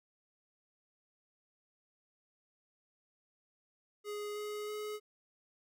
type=tone with pitch steps; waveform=square; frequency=415.7 / 419.1 / 422.5 Hz; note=G#4 / G#4 / G#4; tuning=+2 / +16 / +30 cents; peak=-39 dBFS; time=4.04-5 s; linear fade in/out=50 ms; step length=320 ms; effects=none